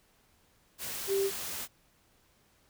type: tone in noise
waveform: sine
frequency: 392 Hz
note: G4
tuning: in tune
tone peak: -26 dBFS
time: 1.07-1.31 s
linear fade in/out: 50 ms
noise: white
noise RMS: -38 dBFS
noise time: 0.78-1.68 s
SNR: +9 dB
effects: pink hiss -67 dBFS RMS until 2.69 s